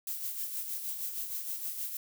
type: noise with tremolo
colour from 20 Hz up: violet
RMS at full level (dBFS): -35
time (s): 0.07-1.97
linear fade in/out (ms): 2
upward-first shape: sine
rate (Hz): 6.4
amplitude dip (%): 50
effects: none